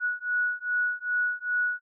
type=beating tone pair; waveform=sine; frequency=1465 / 1467.5 Hz; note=F#6 / F#6; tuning=-18 / -15 cents; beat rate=2.5 Hz; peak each=-28 dBFS; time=0-1.81 s; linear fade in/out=50 ms; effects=none